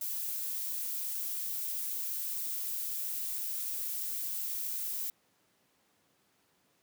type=noise; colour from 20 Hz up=violet; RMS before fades=-36 dBFS; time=0.01-5.1 s; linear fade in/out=2 ms; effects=pink hiss -71 dBFS RMS until 6.82 s + high-pass 150 Hz 12 dB/octave